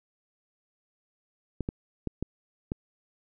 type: clicks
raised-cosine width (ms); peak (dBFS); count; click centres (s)
3; -17; 5; 1.607 / 1.689 / 2.073 / 2.226 / 2.719
effects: none